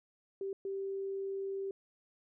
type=tone bursts at uneven times; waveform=sine; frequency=390.3 Hz; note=G4; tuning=8 cents flat; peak=-35 dBFS; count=2; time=0.41-0.53 / 0.65-1.71 s; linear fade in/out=2 ms; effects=none